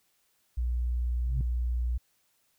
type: tone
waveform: sine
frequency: 60.3 Hz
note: B1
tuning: 41 cents flat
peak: -26 dBFS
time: 0.57-1.98 s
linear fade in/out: 10 ms
type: tone with exponential growth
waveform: sine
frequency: 129.7 Hz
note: C3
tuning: 15 cents flat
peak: -26 dBFS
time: 1.15-1.41 s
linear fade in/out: 2 ms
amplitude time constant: 56 ms
effects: white hiss -71 dBFS RMS until 2.58 s